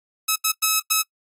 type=tone bursts at uneven times; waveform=5% pulse; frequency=1290 Hz; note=E6; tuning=38 cents flat; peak=-6 dBFS; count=4; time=0.28-0.36 / 0.44-0.52 / 0.62-0.8 / 0.9-1.02 s; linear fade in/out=10 ms; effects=noise-tail reverb RT60 0.1 s tail -26 dB re dry + AAC 48 kbps